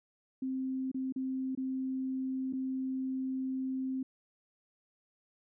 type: tone with dropouts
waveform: sine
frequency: 262.1 Hz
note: C4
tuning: 3 cents sharp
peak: -32 dBFS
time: 0.42-4.03 s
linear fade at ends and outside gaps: 5 ms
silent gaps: 0.916-0.944 / 1.124-1.16 / 1.551-1.574 / 2.527-2.533 s
effects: none